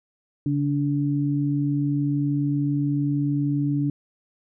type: tone pair together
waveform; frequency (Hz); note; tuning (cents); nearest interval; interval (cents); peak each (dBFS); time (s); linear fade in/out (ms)
sine; 141.71 / 288.7; C#3 / D4; +39 / -30; octave; 1231; -23; 0.46-3.9; 2
effects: none